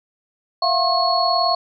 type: tone cluster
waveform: sine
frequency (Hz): 675 / 714 / 1075 / 4356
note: E5 / F5 / C6 / C#8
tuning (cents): +41 / +38 / +47 / -31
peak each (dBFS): -21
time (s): 0.62-1.55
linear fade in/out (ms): 5
effects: none